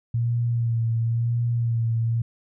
sine tone with vibrato, 116.54 Hz, A#2, in tune, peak -20 dBFS, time 0.14-2.22 s, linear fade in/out 5 ms, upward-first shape sine, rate 0.97 Hz, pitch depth 33 cents each way, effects none

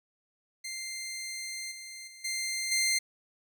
15% pulse tone with level steps, 2093 Hz, C7, in tune, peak -30 / -36 / -42 / -25 / -19 dBFS, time 0.64-2.99 s, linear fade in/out 10 ms, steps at 1.71 / 2.07 / 2.24 / 2.71 s, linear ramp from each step 10 ms, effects none

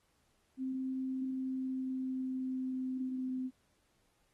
sine tone with pitch glide, 261.6 to 257.4 Hz, C4 to C4, 0 to -28 cents, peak -34 dBFS, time 0.57-3.51 s, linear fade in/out 50 ms, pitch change -28 cents, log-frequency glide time 1.31-3.32 s, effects pink hiss -75 dBFS RMS until 4.33 s + AAC 32 kbps

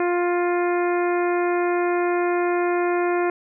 harmonic tone, 351.5 Hz, F4, 11 cents sharp, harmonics 1 / 2 / 3 / 4 / 5 / 6 / 7, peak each -20 / -26 / -30 / -32 / -34 / -36 / -37 dBFS, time 0-3.3 s, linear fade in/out 2 ms, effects none

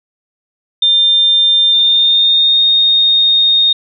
sine tone with pitch glide, 3600 to 3695 Hz, A7 to A#7, +39 to -16 cents, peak -7 dBFS, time 0.82-3.73 s, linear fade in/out 5 ms, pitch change +45 cents, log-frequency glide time 1.69-2.64 s, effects none

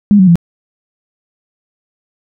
sine tone with pitch steps, 205 / 186.9 / 170.4 Hz, G#3 / F#3 / F3, -22 / +18 / -42 cents, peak -3 dBFS, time 0.11-0.356 s, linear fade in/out 0 ms, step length 82 ms, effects none

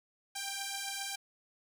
5% pulse beating tone pair, 786 / 793.5 Hz, G5 / G5, +4 / +21 cents, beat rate 7.5 Hz, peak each -29 / -27 dBFS, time 0.35-1.16 s, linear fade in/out 10 ms, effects none

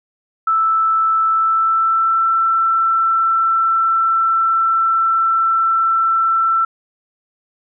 sine tone with pitch glide, 1318.5 to 1337.7 Hz, E6 to E6, 0 to +25 cents, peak -12 dBFS, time 0.47-6.65 s, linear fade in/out 5 ms, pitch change +25 cents, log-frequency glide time 1.29-2.25 s, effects none

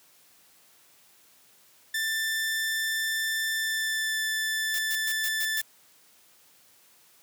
sawtooth tone with pitch glide, 1775 to 1758.7 Hz, A6 to A6, +15 to -1 cents, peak -23 dBFS, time 1.94-5.61 s, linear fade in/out 5 ms, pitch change -16 cents, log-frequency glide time 3.55-4.22 s
blue noise bursts, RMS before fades -33 dBFS, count 6, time 4.74-5.616 s, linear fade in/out 0 ms, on 46 ms, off 120 ms
effects white hiss -59 dBFS RMS until 7.22 s + high-pass 100 Hz 12 dB/octave

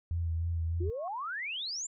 sine tone with vibrato, 83.4 Hz, E2, 21 cents sharp, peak -29 dBFS, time 0.11-0.9 s, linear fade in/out 0 ms, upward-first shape sine, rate 3.3 Hz, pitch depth 32 cents each way
sine exponential sweep, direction up, 330 to 7480 Hz, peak -34 dBFS, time 0.8-1.87 s, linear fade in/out 10 ms
sine tone with exponential growth, 1090 Hz, C#6, 29 cents flat, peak -38 dBFS, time 0.85-1.08 s, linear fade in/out 2 ms, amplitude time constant 48 ms
effects none

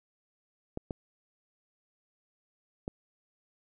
clicks, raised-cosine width 2 ms, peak -21 dBFS, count 3, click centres 0.774 / 0.908 / 2.879 s, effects none

